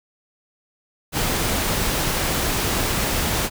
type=noise; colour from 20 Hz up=pink; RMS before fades=-22 dBFS; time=1.12-3.5 s; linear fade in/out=50 ms; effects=none